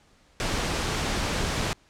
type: noise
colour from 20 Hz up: pink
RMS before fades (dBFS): -27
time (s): 0.4-1.73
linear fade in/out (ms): 0
effects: pink hiss -60 dBFS RMS until 1.89 s + low-pass 7000 Hz 12 dB/octave